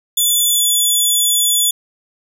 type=tone with pitch glide; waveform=10% pulse; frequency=3470 to 3450 Hz; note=A7 to A7; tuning=-25 to -35 cents; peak=-5 dBFS; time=0.17-1.71 s; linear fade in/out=5 ms; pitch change=-10 cents; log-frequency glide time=0.49-0.61 s; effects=none